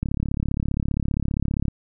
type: click train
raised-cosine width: 5 ms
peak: -11 dBFS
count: 59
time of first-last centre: 0.03-1.682 s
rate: 35.1 Hz
effects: none